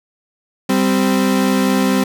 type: tone pair together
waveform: 35% pulse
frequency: 195.74 / 260 Hz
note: G3 / C4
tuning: -2 / -11 cents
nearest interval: perfect fourth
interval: 491 cents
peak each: -14 dBFS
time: 0.69-2.04 s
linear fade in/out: 5 ms
effects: none